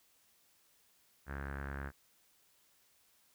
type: tone with low-pass filter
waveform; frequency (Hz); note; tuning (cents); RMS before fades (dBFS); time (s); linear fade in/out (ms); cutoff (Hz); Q
sawtooth; 69.3; C#2; 0; -42; 1.26-1.92; 50; 1600; 5.9
effects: white hiss -70 dBFS RMS until 3.34 s